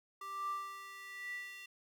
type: tone with high-pass filter sweep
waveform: square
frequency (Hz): 392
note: G4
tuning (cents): 0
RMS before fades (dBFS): -44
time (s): 0.21-1.66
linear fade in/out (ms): 5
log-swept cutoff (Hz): 990 to 2400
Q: 9.6
effects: none